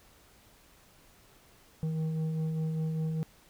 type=tone with frequency modulation; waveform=sine; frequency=159.5 Hz; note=D#3; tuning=43 cents sharp; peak=-27 dBFS; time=1.83-3.23 s; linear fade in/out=0 ms; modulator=314 Hz; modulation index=0.33; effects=tanh soft clip ceiling -27 dBFS + pink hiss -60 dBFS RMS until 3.49 s